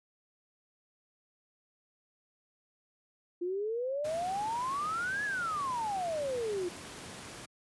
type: exponential two-way sweep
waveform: sine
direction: up then down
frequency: 343.4 to 1721 to 343.4 Hz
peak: -31 dBFS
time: 3.41-6.69 s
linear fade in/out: 10 ms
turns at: 5.24 s
type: noise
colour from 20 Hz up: pink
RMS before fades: -45 dBFS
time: 4.04-7.46 s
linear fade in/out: 10 ms
effects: high-pass 100 Hz 12 dB/octave + resampled to 24000 Hz